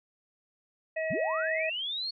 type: harmonic tone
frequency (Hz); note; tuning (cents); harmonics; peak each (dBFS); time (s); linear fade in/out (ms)
638; D#5; +43; 1 / 3 / 4; -30 / -35 / -41; 0.96-1.7; 10
type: linear sweep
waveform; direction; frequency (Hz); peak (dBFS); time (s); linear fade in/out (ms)
sine; up; 100.8 to 4410; -31; 1.1-2.11; 10
effects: none